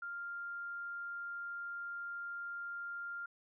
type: tone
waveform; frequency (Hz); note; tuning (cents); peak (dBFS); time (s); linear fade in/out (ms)
sine; 1396.9; F6; 0; -40; 0.02-3.26; 5
effects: none